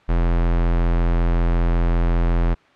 square tone, 42.68 Hz, F1, 39 cents flat, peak -16 dBFS, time 0.08-2.55 s, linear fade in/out 20 ms, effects white hiss -52 dBFS RMS until 2.75 s + low-pass 2000 Hz 12 dB/octave

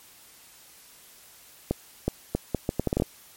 accelerating click train, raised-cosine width 2 ms, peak -10 dBFS, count 11, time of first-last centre 1.71-3.021 s, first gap 370 ms, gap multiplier 0.73, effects white hiss -52 dBFS RMS until 3.36 s + MP3 64 kbps

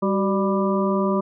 harmonic tone with a mistuned harmonic, 197.4 Hz, G3, 12 cents sharp, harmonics 1 / 2 / 3 / 5 / 6, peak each -21 / -24 / -26 / -28 / -29 dBFS, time 0.02-1.21 s, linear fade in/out 10 ms, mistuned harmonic 2, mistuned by -76 cents, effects none

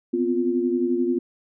sine tone cluster, 248.4 / 259.7 / 350.2 Hz, B3 / C4 / F4, +10 / -13 / +5 cents, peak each -25 / -26 / -22 dBFS, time 0.13-1.19 s, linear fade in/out 10 ms, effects none

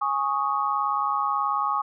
sine chord, Ab suspended fourth, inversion none, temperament just, 830.6 / 1107.5 / 1245.9 Hz, Ab5 / Db6 / Eb6, 0 / -2 / +2 cents, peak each -28 / -25 / -27 dBFS, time 0.01-1.82 s, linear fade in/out 10 ms, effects none

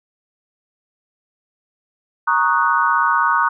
sine chord, D# minor seventh, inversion second, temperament equal, 932.3 / 1108.7 / 1244.5 / 1480 Hz, A#5 / C#6 / D#6 / F#6, 0 / 0 / 0 / 0 cents, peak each -19 dBFS, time 2.27-3.49 s, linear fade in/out 10 ms, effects none

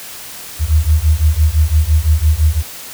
sine beating tone pair, 74.6 / 80.5 Hz, D2 / E2, +28 / -41 cents, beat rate 5.9 Hz, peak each -12 dBFS, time 0.59-2.63 s, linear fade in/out 50 ms, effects white hiss -31 dBFS RMS until 2.93 s

